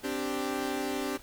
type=chord; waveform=sawtooth; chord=C suspended second; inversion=none; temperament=equal; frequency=261.6 / 293.7 / 392 Hz; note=C4 / D4 / G4; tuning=0 / 0 / 0 cents; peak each=-31 dBFS; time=0.03-1.18 s; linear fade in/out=20 ms; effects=pink hiss -52 dBFS RMS until 1.22 s